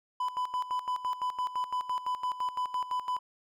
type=tone with tremolo; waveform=triangle; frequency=1000 Hz; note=B5; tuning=21 cents sharp; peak=-26 dBFS; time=0.2-3.19 s; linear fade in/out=5 ms; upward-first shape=square; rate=5.9 Hz; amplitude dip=75%; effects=none